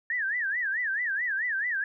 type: tone with vibrato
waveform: sine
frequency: 1760 Hz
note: A6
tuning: in tune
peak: -26 dBFS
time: 0.1-1.84 s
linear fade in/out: 2 ms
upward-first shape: sine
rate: 4.6 Hz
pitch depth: 220 cents each way
effects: none